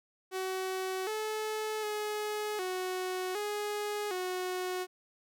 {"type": "tone with pitch steps", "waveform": "sawtooth", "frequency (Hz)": [376, 432.1, 422.3, 369.2, 416.1, 366.6], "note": ["F#4", "A4", "G#4", "F#4", "G#4", "F#4"], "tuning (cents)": [28, -31, 29, -4, 3, -16], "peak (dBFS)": -29, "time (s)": [0.31, 4.87], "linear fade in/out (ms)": 50, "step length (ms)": 760, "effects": []}